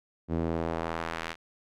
sawtooth tone with band-pass filter sweep, 82.41 Hz, E2, in tune, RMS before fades -32 dBFS, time 0.28-1.36 s, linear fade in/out 50 ms, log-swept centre 260 to 2400 Hz, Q 0.88, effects none

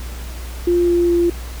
sine tone with pitch steps, 349.2 / 347 / 344.8 Hz, F4 / F4 / F4, 0 / -11 / -22 cents, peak -12 dBFS, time 0.67-1.3 s, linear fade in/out 5 ms, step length 210 ms, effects added 60 Hz sine -27 dBFS peak until 1.6 s + pink hiss -37 dBFS RMS until 1.6 s

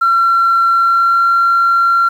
sine tone with pitch glide, 1361 to 1371.3 Hz, F6 to F6, -45 to -32 cents, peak -7 dBFS, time 0.01-2.09 s, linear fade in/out 10 ms, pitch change +13 cents, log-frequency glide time 0.7-1.27 s, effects tanh soft clip ceiling -5 dBFS + 7-bit

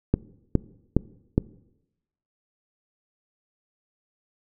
click train, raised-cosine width 3 ms, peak -5 dBFS, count 4, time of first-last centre 0.14-1.38 s, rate 2.42 Hz, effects noise-tail reverb RT60 0.9 s tail -21 dB re dry

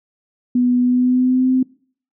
sine tone with pitch glide, 246.9 to 258.1 Hz, B3 to C4, 0 to -23 cents, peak -12 dBFS, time 0.55-1.63 s, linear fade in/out 5 ms, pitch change +77 cents, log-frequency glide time 0.8-1.51 s, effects noise-tail reverb RT60 0.5 s tail -23 dB re dry

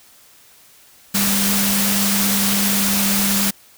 sine tone in noise, 199.6 Hz, G3, 32 cents sharp, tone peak -20 dBFS, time 1.14-3.51 s, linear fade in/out 10 ms, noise white, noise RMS -19 dBFS, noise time 1.14-3.51 s, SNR -4 dB, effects white hiss -49 dBFS RMS until 3.77 s

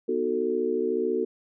sine chord, B dominant seventh, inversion none, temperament just, 246.9 / 308.7 / 370.4 / 444.5 Hz, B3 / D#4 / F#4 / A4, 0 / -14 / +2 / +18 cents, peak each -32 / -33 / -27 / -27 dBFS, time 0.08-1.25 s, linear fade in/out 10 ms, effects none

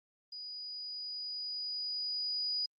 sine tone with level ramp, 4925 Hz, D#8, 19 cents flat, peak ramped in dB -42 to -31 dBFS, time 0.32-2.66 s, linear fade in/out 5 ms, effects Opus 24 kbps

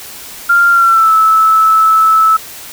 sine tone with pitch glide, 1393 to 1307.2 Hz, F6 to E6, -5 to -15 cents, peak -5 dBFS, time 0.49-2.37 s, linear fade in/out 10 ms, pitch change -110 cents, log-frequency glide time 0.7-1.12 s, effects white hiss -30 dBFS RMS until 2.72 s

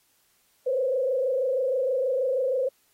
sine tone with frequency modulation, 521 Hz, C5, 7 cents flat, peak -22 dBFS, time 0.66-2.69 s, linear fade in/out 10 ms, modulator 26.3 Hz, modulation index 1.2, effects white hiss -66 dBFS RMS until 2.93 s + AAC 48 kbps

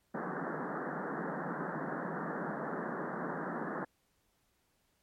pink band-pass noise, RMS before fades -38 dBFS, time 0.14-3.85 s, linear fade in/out 10 ms, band 150 to 1800 Hz, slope 96 dB/octave, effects pink hiss -75 dBFS RMS until 5.02 s + MP3 64 kbps

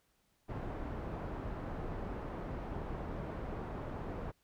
pink low-pass noise, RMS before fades -41 dBFS, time 0.48-4.32 s, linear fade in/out 20 ms, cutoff 1000 Hz, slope 12 dB/octave, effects pink hiss -75 dBFS RMS until 4.43 s

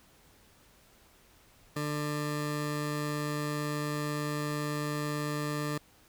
20% pulse tone pair together, 148.5 / 594 Hz, D3 / D5, +20 / +20 cents, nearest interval 2 octaves, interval 2400 cents, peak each -27 / -35 dBFS, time 1.76-5.78 s, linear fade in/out 5 ms, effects pink hiss -61 dBFS RMS until 6.08 s

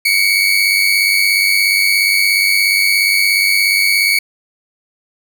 30% pulse tone pair together, 2183 / 2280 Hz, C#7 / C#7, -27 / +48 cents, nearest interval minor second, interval 75 cents, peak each -11 dBFS, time 0.05-4.19 s, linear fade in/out 5 ms, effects none

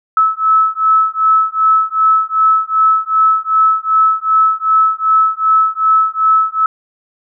sine beating tone pair, 1300 / 1302.6 Hz, E6 / E6, -24 / -21 cents, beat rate 2.6 Hz, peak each -12 dBFS, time 0.17-6.66 s, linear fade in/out 2 ms, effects none

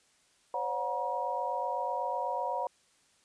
sine tone cluster, 520 / 568 / 729 / 954 Hz, C5 / C#5 / F#5 / A#5, -11 / +42 / -26 / +40 cents, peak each -38 / -38 / -36 / -33 dBFS, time 0.54-2.67 s, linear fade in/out 2 ms, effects white hiss -67 dBFS RMS until 3.24 s + resampled to 22050 Hz

